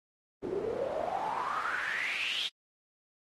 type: noise with band-pass filter sweep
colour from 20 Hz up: pink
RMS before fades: -34 dBFS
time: 0.42-2.49 s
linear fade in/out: 20 ms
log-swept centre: 330 to 3500 Hz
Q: 8.1
effects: AAC 32 kbps